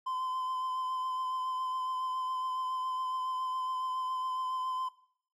triangle tone with vibrato, 1028 Hz, C6, 31 cents flat, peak -30 dBFS, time 0.06-4.89 s, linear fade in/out 10 ms, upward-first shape sine, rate 7.2 Hz, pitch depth 17 cents each way, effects noise-tail reverb RT60 0.6 s tail -19 dB re dry + AAC 48 kbps

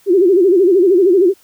sine tone with vibrato, 370 Hz, F#4, in tune, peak -7 dBFS, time 0.06-1.34 s, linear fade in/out 50 ms, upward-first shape sine, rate 13 Hz, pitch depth 150 cents each way, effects white hiss -51 dBFS RMS until 1.43 s

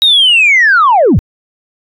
sine linear sweep, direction down, 3822 to 55 Hz, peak -3 dBFS, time 0.02-1.19 s, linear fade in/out 0 ms, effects tanh soft clip ceiling -1 dBFS

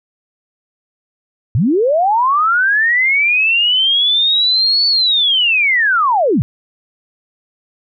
sine linear two-way sweep, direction up then down, 94.1 to 4497 to 94.1 Hz, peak -10 dBFS, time 1.55-6.42 s, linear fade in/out 0 ms, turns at 4.87 s, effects none

